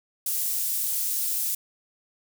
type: high-pass noise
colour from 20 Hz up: pink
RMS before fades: -27 dBFS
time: 0.26-1.55 s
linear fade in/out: 5 ms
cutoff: 11000 Hz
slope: 12 dB/octave
effects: none